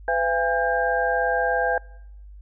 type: tone cluster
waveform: sine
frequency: 503 / 677 / 814 / 1597 Hz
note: B4 / E5 / G#5 / G6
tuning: +32 / +46 / -35 / +32 cents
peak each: -25 dBFS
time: 0.08-1.78 s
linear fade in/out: 2 ms
effects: noise-tail reverb RT60 1.0 s tail -26 dB re dry + added 50 Hz sine -40 dBFS peak until 2.41 s